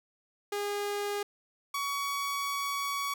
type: tone pair in turn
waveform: sawtooth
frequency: 408.7 / 1126.3 Hz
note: G#4 / C#6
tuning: -28 / +27 cents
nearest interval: octave + tritone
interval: 1755 cents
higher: second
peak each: -27 dBFS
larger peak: neither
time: 0.52-1.23 / 1.74-3.14 s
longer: second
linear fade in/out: 5 ms
effects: none